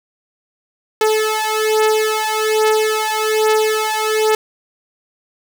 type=beating tone pair; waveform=sawtooth; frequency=432.9 / 434.1 Hz; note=A4 / A4; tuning=-28 / -23 cents; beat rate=1.2 Hz; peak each=-13 dBFS; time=1.01-4.35 s; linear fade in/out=2 ms; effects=none